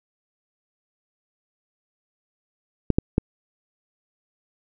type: clicks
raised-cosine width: 3 ms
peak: -4 dBFS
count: 3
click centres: 2.903 / 2.985 / 3.181 s
effects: none